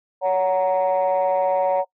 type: chord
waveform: sine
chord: F# major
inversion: second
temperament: equal with one note detuned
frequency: 562.4 / 740 / 932.3 Hz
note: C#5 / F#5 / A#5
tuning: +25 / 0 / 0 cents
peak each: -18 / -21 / -23 dBFS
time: 0.21-1.85 s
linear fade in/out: 50 ms
effects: noise-tail reverb RT60 0.1 s tail -21 dB re dry + tanh soft clip ceiling -12 dBFS